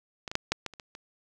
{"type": "clicks", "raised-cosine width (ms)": 0.2, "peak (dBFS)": [-19, -19, -8, -8, -16, -29, -25, -26], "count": 8, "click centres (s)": [0.278, 0.315, 0.354, 0.52, 0.663, 0.737, 0.798, 0.951], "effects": []}